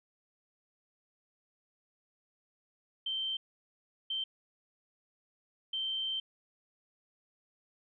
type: tone bursts at uneven times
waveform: sine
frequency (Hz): 3121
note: G7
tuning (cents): -8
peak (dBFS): -32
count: 3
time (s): 3.06-3.37 / 4.1-4.24 / 5.73-6.2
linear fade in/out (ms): 5
effects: none

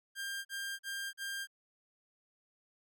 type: tone bursts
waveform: sawtooth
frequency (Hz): 1597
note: G6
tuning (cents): +32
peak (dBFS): -34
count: 4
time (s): 0.15-1.473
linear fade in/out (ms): 50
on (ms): 300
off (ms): 41
effects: none

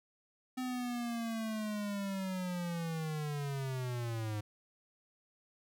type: linear sweep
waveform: square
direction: down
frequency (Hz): 256.6 to 103.83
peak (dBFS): -36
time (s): 0.57-4.41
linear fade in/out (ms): 10
effects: none

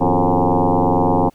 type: tone with frequency modulation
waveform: sine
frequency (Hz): 277.2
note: C#4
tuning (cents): 0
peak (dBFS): -12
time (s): 0-1.3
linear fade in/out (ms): 20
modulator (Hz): 88.7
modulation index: 7.5
effects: pink hiss -56 dBFS RMS until 1.34 s

